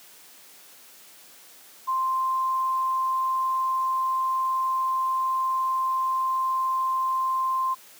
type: tone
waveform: sine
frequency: 1046.5 Hz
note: C6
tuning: in tune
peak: -22 dBFS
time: 1.87-7.75 s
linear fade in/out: 20 ms
effects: white hiss -50 dBFS RMS until 7.99 s + high-pass 200 Hz 12 dB/octave